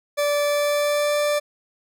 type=tone with pitch glide; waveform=40% pulse; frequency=582 to 588.8 Hz; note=D5 to D5; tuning=-16 to +4 cents; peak=-18 dBFS; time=0.17-1.4 s; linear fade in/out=20 ms; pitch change=+20 cents; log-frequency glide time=0.47-1.19 s; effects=none